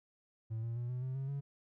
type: tone with pitch steps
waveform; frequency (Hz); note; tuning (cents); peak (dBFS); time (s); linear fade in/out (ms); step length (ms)
triangle; 111.8 / 116.08 / 120.52 / 125.13 / 129.92 / 134.89 / 140.05; A2 / A#2 / B2 / B2 / C3 / C#3 / C#3; +28 / -7 / -42 / +23 / -12 / -47 / +18; -33; 0.5-1.41; 20; 130
effects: tanh soft clip ceiling -30 dBFS